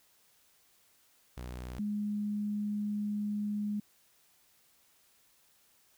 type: tone pair in turn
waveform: sawtooth / sine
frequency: 61.74 / 207.7 Hz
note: B1 / G#3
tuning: 0 / 0 cents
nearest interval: octave + major sixth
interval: 2100 cents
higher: second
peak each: -36 / -31 dBFS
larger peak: second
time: 1.37-1.79 / 1.79-3.8 s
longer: second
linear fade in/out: 5 ms
effects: white hiss -67 dBFS RMS until 5.97 s